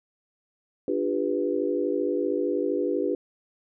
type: chord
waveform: sine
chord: G dominant seventh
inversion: second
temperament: equal with one note detuned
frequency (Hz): 293.7 / 349.2 / 401.9 / 493.9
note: D4 / F4 / G4 / B4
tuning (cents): 0 / 0 / +43 / 0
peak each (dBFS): -29 / -29 / -28 / -29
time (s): 0.88-3.15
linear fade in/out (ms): 2
effects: none